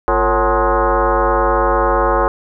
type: tone with frequency modulation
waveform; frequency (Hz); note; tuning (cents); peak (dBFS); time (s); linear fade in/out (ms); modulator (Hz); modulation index
sine; 253.5; B3; +45; -11; 0.08-2.28; 0; 201; 5.3
effects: none